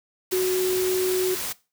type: tone in noise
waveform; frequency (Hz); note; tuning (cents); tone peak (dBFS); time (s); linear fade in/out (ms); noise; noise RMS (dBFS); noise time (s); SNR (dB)
sine; 370; F#4; 0; -20; 0.32-1.35; 10; white; -30; 0.31-1.53; +7
effects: noise-tail reverb RT60 0.3 s tail -20 dB re dry